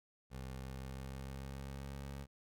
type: tone with pitch glide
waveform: 20% pulse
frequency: 65.41 to 68.86 Hz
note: C2 to C#2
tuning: 0 to -11 cents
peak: -39 dBFS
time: 0.3-2.27 s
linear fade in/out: 50 ms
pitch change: +89 cents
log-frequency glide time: 0.52-2.07 s
effects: none